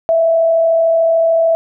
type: tone with frequency modulation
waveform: sine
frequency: 659 Hz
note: E5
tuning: 1 cent flat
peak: -9 dBFS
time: 0.09-1.55 s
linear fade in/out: 0 ms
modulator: 33.5 Hz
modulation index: 0.28
effects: none